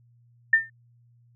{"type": "tone with exponential decay", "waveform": "sine", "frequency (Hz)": 1803, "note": "A6", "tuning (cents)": 42, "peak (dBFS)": -11, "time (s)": [0.53, 0.7], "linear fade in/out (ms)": 5, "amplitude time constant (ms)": 36, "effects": ["added 119 Hz sine -56 dBFS peak until 1.35 s"]}